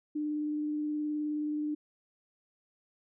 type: tone with vibrato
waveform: sine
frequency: 300 Hz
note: D4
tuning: 37 cents sharp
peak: -30 dBFS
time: 0.15-1.75 s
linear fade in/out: 10 ms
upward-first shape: sine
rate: 19 Hz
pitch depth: 12 cents each way
effects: none